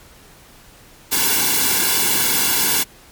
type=noise with comb filter; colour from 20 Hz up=white; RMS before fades=-17 dBFS; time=1.11-2.84 s; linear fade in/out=20 ms; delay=1.6 ms; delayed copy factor=-0.85; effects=pink hiss -46 dBFS RMS until 3.11 s + MP3 96 kbps